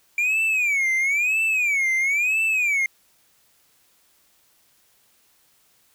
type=tone with vibrato; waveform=triangle; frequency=2349 Hz; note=D7; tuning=in tune; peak=-17 dBFS; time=0.18-2.86 s; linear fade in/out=2 ms; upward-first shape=sine; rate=1 Hz; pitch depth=210 cents each way; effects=white hiss -61 dBFS RMS until 5.94 s